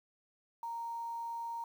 sine tone with quantisation, 929 Hz, A#5, 6 cents flat, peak -37 dBFS, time 0.63-1.64 s, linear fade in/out 2 ms, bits 10, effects none

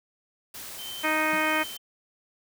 white noise, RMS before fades -40 dBFS, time 0.54-1.77 s, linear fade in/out 5 ms
sine tone with tremolo, 3097 Hz, G7, 22 cents flat, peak -36 dBFS, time 0.78-1.78 s, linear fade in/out 10 ms, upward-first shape sine, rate 1.6 Hz, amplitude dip 65%
harmonic tone, 311.1 Hz, D#4, in tune, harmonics 1 / 2 / 3 / 4 / 5 / 6 / 7 / 8, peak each -31 / -31 / -31 / -31 / -31 / -31 / -31 / -31 dBFS, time 1.03-1.64 s, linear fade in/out 20 ms
sine tone with exponential decay, 185 Hz, F#3, in tune, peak -34 dBFS, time 1.33-1.48 s, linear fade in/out 2 ms, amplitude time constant 31 ms
effects none

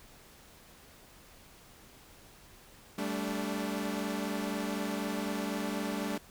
sawtooth chord, G suspended second, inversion none, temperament equal with one note detuned, 196 / 220 / 289.8 Hz, G3 / A3 / D4, 0 / 0 / -23 cents, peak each -33 dBFS, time 2.98-6.18 s, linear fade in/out 5 ms, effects pink hiss -56 dBFS RMS until 6.3 s

